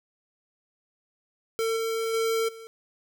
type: tone with level steps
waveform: square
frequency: 451.1 Hz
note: A4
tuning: 43 cents sharp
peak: -25 / -27 / -24 / -42 dBFS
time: 1.59-2.67 s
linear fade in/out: 0 ms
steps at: 1.76 / 2.13 / 2.48 s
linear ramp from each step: 10 ms
effects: none